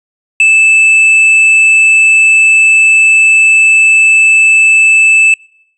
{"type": "tone with tanh clipping", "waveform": "sine", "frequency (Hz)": 2630, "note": "E7", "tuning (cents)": -5, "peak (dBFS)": -4, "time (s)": [0.4, 5.34], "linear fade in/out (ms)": 2, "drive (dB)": 5, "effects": ["noise-tail reverb RT60 0.7 s tail -26 dB re dry", "resampled to 22050 Hz"]}